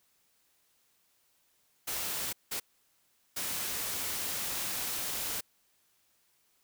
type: noise bursts at uneven times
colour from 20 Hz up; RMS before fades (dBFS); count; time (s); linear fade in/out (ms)
white; -35; 3; 1.87-2.33 / 2.51-2.6 / 3.36-5.41; 10
effects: white hiss -71 dBFS RMS until 6.63 s